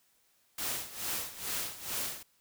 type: noise with tremolo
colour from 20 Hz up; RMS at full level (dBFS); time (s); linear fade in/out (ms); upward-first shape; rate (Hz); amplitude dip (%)
white; -34; 0.58-2.23; 5; sine; 2.3; 80
effects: white hiss -70 dBFS RMS until 2.4 s